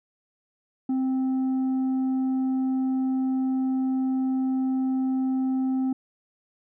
sine tone with tanh clipping, 261.6 Hz, C4, in tune, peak -23 dBFS, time 0.89-5.93 s, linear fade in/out 5 ms, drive 4 dB, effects none

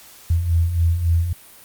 sine beating tone pair, 81.2 / 84.8 Hz, E2 / E2, -26 / +50 cents, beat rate 3.6 Hz, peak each -23 / -16 dBFS, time 0.3-1.33 s, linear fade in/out 5 ms, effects white hiss -45 dBFS RMS until 1.64 s + Opus 48 kbps

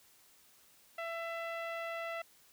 sawtooth tone with low-pass filter, 668 Hz, E5, 23 cents sharp, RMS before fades -40 dBFS, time 0.98-2.22 s, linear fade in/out 5 ms, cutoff 2400 Hz, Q 2, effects white hiss -64 dBFS RMS until 2.52 s

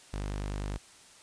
sawtooth tone, 50 Hz, G1, 35 cents sharp, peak -29 dBFS, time 0.13-0.78 s, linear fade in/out 10 ms, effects white hiss -55 dBFS RMS until 1.22 s + resampled to 22050 Hz

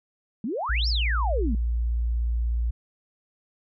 sine exponential two-way sweep, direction up then down, 196 to 5588 to 196 Hz, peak -26 dBFS, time 0.44-1.55 s, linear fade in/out 2 ms, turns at 0.88 s
sine tone, 58.27 Hz, A#1, in tune, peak -22 dBFS, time 0.69-2.71 s, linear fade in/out 10 ms
effects none

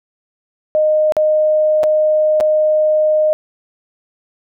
sine tone with dropouts, 616 Hz, D#5, 17 cents flat, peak -10 dBFS, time 0.75-3.33 s, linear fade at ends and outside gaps 0 ms, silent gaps 1.122-1.167 / 1.833-1.838 / 2.402-2.408 s, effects none

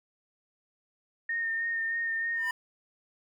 sine tone with vibrato, 1832 Hz, A#6, 31 cents flat, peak -28 dBFS, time 1.29-2.51 s, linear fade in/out 5 ms, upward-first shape sine, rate 3.2 Hz, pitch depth 19 cents each way
square tone with exponential growth, 985 Hz, B5, 5 cents flat, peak -33 dBFS, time 2.31-2.51 s, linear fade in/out 2 ms, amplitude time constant 42 ms
effects none

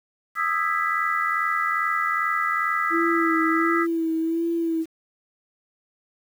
sine chord, E major seventh, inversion third, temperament just, 1236.1 / 1318.5 / 1648.1 / 1977.8 Hz, D#6 / E6 / G#6 / B6, -12 / 0 / -14 / +2 cents, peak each -26 / -25 / -31 / -26 dBFS, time 0.35-3.87 s, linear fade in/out 50 ms
sine tone with vibrato, 329.6 Hz, E4, in tune, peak -21 dBFS, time 2.9-4.86 s, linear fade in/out 50 ms, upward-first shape sine, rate 1.4 Hz, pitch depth 37 cents each way
effects 8-bit

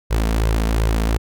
sawtooth tone with flanger, 55 Hz, A1, in tune, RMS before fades -18 dBFS, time 0.1-1.18 s, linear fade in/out 20 ms, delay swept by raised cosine 1.9 to 4.5 ms, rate 2.7 Hz, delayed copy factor +0.55, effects none

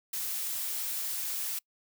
blue noise, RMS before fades -34 dBFS, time 0.13-1.59 s, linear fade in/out 5 ms, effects noise-tail reverb RT60 0.1 s tail -26 dB re dry

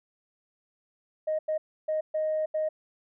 sine tone bursts at uneven times, 622.3 Hz, D#5, in tune, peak -24 dBFS, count 5, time 1.27-1.39 / 1.48-1.58 / 1.88-2.01 / 2.14-2.46 / 2.54-2.69 s, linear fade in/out 10 ms, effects tanh soft clip ceiling -21 dBFS

